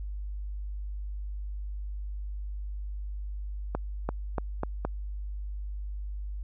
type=accelerating click train; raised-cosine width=1 ms; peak=-15 dBFS; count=5; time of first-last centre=3.75-4.85 s; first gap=340 ms; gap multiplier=0.86; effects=added 50 Hz sine -33 dBFS peak until 6.43 s